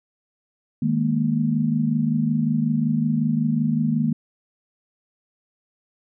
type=chord; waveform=sine; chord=D# suspended fourth; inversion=none; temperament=equal; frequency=155.56 / 207.7 / 233.1 Hz; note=D#3 / G#3 / A#3; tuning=0 / 0 / 0 cents; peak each=-23 / -25 / -21 dBFS; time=0.82-4.13 s; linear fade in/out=5 ms; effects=none